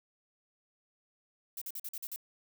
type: noise bursts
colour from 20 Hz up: violet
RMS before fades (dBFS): -40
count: 7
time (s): 1.57-2.161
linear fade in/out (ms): 2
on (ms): 45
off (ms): 46
effects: none